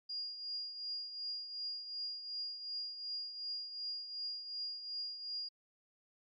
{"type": "tone with tremolo", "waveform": "sine", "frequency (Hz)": 4838, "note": "D#8", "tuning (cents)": -49, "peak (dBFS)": -37, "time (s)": [0.09, 5.49], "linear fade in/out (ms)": 10, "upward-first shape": "triangle", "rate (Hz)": 2.7, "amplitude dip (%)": 65, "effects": ["AAC 48 kbps"]}